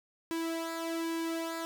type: tone with flanger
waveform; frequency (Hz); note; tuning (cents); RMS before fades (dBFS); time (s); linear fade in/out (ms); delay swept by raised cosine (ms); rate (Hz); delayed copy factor
sawtooth; 329.6; E4; 0; -35; 0.31-1.65; 0; 1.4 to 2.7; 1.2; -0.65
effects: none